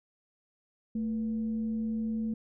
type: tone with frequency modulation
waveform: sine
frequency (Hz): 222.1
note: A3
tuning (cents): +16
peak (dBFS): -29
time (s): 0.95-2.34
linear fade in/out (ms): 5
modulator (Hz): 260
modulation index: 0.21
effects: none